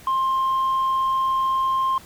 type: tone with tanh clipping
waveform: sine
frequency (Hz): 1057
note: C6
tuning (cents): +17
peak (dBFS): -19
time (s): 0.07-1.98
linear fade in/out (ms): 2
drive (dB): 1
effects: pink hiss -46 dBFS RMS until 2.05 s